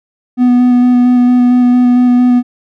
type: tone with vibrato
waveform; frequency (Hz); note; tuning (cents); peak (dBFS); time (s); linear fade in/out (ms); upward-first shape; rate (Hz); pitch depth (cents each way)
triangle; 246.9; B3; 0; -3; 0.37-2.43; 50; square; 4.4; 10
effects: none